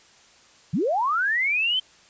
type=linear sweep; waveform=sine; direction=up; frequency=126.1 to 3136 Hz; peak=-20 dBFS; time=0.73-1.8 s; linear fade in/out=10 ms; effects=white hiss -54 dBFS RMS until 2.09 s + resampled to 16000 Hz